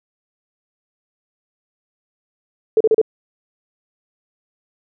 sine tone bursts, 440 Hz, A4, in tune, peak -9 dBFS, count 4, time 2.77-3.015 s, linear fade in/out 2 ms, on 35 ms, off 35 ms, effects none

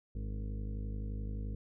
harmonic tone with a mistuned harmonic, 51.6 Hz, G#1, 10 cents flat, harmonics 1 / 2 / 3 / 4 / 5 / 6 / 8 / 9 / 10, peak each -37 / -42 / -53 / -47 / -53 / -57 / -59 / -56 / -66 dBFS, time 0.15-1.55 s, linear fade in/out 5 ms, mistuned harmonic 5, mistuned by +41 cents, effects none

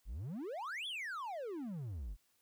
triangle exponential two-way sweep, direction up then down, 41.2 to 3520 to 41.2 Hz, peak -38 dBFS, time 0.05-2.17 s, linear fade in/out 50 ms, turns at 0.87 s, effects white hiss -75 dBFS RMS until 2.41 s

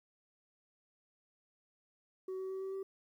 sine tone with pitch steps, 376.2 / 378.8 / 381.5 / 384.1 / 386.8 Hz, F#4 / F#4 / G4 / G4 / G4, +29 / +41 / -47 / -35 / -23 cents, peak -35 dBFS, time 2.28-2.83 s, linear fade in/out 5 ms, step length 110 ms, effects tanh soft clip ceiling -37 dBFS + 12-bit

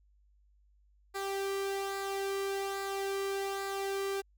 sawtooth tone with flanger, 392.6 Hz, G4, 3 cents sharp, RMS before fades -35 dBFS, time 1.14-4.22 s, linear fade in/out 20 ms, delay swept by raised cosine 0.33 to 1.18 ms, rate 1.2 Hz, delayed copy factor -0.5, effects added 50 Hz sine -63 dBFS peak until 4.37 s

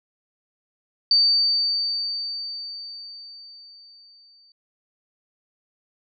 sine tone with exponential decay, 4599 Hz, D8, 37 cents flat, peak -13 dBFS, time 1.11-4.52 s, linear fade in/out 2 ms, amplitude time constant 740 ms, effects none

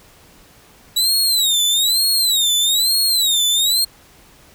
sawtooth tone with vibrato, 3884 Hz, B7, 30 cents flat, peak -11 dBFS, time 0.96-3.85 s, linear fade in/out 10 ms, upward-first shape sine, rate 1.1 Hz, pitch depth 180 cents each way, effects pink hiss -48 dBFS RMS until 4.54 s

